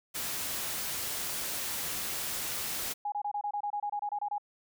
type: noise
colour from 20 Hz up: white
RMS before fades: -35 dBFS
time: 0.14-2.94 s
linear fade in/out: 20 ms
type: tone bursts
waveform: sine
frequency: 825 Hz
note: G#5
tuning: 12 cents flat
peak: -30 dBFS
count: 14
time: 3.05-4.382 s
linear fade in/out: 5 ms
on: 71 ms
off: 26 ms
effects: none